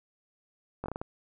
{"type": "slowing click train", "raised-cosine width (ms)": 1, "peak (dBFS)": -21, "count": 6, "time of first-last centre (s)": [0.84, 1.015], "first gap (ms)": 19, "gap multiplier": 1.31, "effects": []}